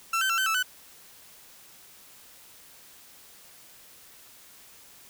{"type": "tone with pitch steps", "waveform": "30% pulse", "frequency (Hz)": [1343, 1542, 1350, 1535, 1315, 1499], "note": ["E6", "G6", "E6", "G6", "E6", "F#6"], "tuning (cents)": [32, -29, 41, -37, -5, 22], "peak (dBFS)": -21, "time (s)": [0.13, 0.628], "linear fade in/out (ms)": 5, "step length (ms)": 83, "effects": ["white hiss -52 dBFS RMS until 5.09 s"]}